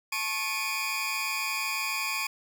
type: tone cluster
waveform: sawtooth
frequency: 873 / 1095 / 2302 / 2468 Hz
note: A5 / C#6 / D7 / D#7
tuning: -14 / -22 / -35 / -15 cents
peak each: -36 / -31 / -32 / -28 dBFS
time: 0.12-2.27 s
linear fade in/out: 5 ms
effects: none